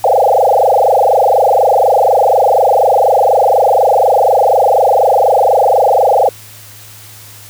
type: tone with frequency modulation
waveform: sine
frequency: 659.3 Hz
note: E5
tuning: in tune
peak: -6 dBFS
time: 0.04-6.29 s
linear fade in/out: 2 ms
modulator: 24.1 Hz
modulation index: 7.2
effects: added 106 Hz sine -39 dBFS peak until 7.49 s + white hiss -36 dBFS RMS until 7.49 s